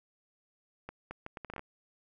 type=accelerating click train; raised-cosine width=0.5 ms; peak=-26 dBFS; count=10; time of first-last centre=0.89-1.594 s; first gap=220 ms; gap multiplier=0.7; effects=none